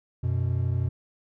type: tone pair together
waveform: triangle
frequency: 91.8 / 123.95 Hz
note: F#2 / B2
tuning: -13 / +7 cents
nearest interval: perfect fourth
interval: 520 cents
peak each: -24 dBFS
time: 0.23-0.89 s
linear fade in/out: 10 ms
effects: none